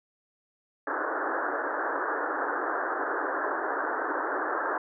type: band-pass noise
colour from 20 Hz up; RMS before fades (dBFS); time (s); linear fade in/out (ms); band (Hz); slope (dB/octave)
white; -30; 0.87-4.78; 2; 280 to 1700; 96
effects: none